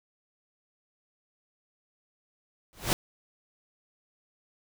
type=noise with exponential growth; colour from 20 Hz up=pink; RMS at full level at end=-21 dBFS; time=2.73-2.93 s; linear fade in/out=0 ms; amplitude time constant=42 ms; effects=none